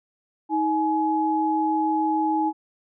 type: tone pair together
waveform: sine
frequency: 316.5 / 844 Hz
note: D#4 / G#5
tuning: +30 / +28 cents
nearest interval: octave + perfect fourth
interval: 1698 cents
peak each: -23 / -22 dBFS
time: 0.49-2.53 s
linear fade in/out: 50 ms
effects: none